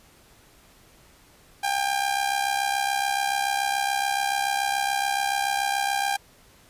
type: tone with amplitude modulation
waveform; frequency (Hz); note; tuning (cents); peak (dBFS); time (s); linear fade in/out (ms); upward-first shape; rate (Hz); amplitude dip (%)
sawtooth; 799; G5; +33; -16; 1.63-6.17; 10; sine; 67; 70
effects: pink hiss -55 dBFS RMS until 6.69 s + resampled to 32000 Hz